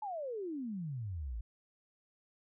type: exponential sweep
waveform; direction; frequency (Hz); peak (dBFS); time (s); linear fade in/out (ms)
sine; down; 880 to 51.4; -37; 0.02-1.41; 5
effects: none